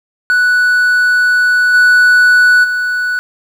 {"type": "tone with level steps", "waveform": "triangle", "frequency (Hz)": 1480, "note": "F#6", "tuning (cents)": 0, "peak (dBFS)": [-6, -3, -11], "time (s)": [0.3, 3.19], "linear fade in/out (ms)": 0, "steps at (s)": [1.73, 2.63], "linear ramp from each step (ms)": 20, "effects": ["7-bit"]}